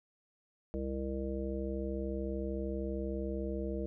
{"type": "harmonic tone", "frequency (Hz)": 66.6, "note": "C2", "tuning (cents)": 31, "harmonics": [1, 3, 5, 7, 9], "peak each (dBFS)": [-38, -40, -40, -41, -44], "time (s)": [0.74, 3.86], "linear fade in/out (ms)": 0, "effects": []}